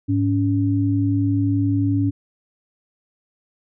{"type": "tone pair together", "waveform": "sine", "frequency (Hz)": [104.4, 281.8], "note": ["G#2", "C#4"], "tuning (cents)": [10, 29], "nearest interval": "octave + perfect fourth", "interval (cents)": 1719, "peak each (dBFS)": -19, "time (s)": [0.08, 2.11], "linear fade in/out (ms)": 20, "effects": []}